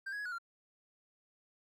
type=tone with pitch steps; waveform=triangle; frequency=1576 / 1664 / 1676 / 1464 / 1383 Hz; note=G6 / G#6 / G#6 / F#6 / F6; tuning=+9 / +3 / +15 / -19 / -17 cents; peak=-36 dBFS; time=0.06-0.385 s; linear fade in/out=10 ms; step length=65 ms; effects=none